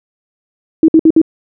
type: tone bursts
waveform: sine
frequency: 320.8 Hz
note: E4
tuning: 47 cents flat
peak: -3 dBFS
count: 4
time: 0.83-1.216 s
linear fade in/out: 2 ms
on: 53 ms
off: 58 ms
effects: none